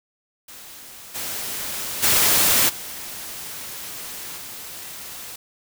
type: noise with level steps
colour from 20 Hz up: white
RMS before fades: -41 / -29 / -17 / -34 / -36 dBFS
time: 0.48-5.36 s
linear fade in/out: 5 ms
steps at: 1.14 / 2.02 / 2.68 / 4.36 s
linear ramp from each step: 20 ms
effects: none